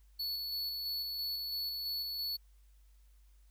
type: tone with tremolo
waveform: square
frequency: 4424 Hz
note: C#8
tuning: 4 cents flat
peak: -35 dBFS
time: 0.19-2.37 s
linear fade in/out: 10 ms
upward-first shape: square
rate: 3 Hz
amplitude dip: 25%
effects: added 50 Hz sine -59 dBFS peak until 3.5 s + white hiss -75 dBFS RMS until 3.5 s

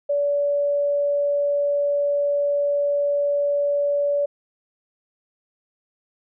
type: tone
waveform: sine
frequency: 574 Hz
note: D5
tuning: 40 cents flat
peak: -18 dBFS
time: 0.09-4.26 s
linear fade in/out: 10 ms
effects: none

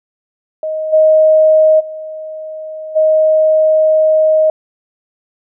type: tone with level steps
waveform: sine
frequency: 626 Hz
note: D#5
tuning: 10 cents sharp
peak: -16 / -5 / -23 / -7 dBFS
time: 0.63-4.5 s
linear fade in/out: 2 ms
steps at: 0.92 / 1.79 / 2.95 s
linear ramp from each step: 20 ms
effects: none

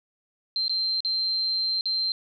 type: tone with dropouts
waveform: sine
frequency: 4138 Hz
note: C8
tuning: 20 cents flat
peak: -23 dBFS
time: 0.56-2.12 s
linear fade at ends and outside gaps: 1 ms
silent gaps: 0.681-0.695 / 1.005-1.048 / 1.81-1.856 s
effects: none

